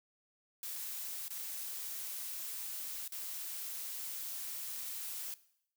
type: noise with dropouts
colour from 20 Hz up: blue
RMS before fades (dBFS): -42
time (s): 0.63-5.34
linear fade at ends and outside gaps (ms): 1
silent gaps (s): 1.282-1.305 / 3.078-3.121
effects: noise-tail reverb RT60 0.7 s tail -18 dB re dry